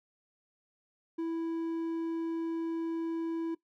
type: tone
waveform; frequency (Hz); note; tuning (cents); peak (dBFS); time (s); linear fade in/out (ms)
triangle; 329.6; E4; 0; -29; 1.18-3.55; 10
effects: noise-tail reverb RT60 0.1 s tail -18 dB re dry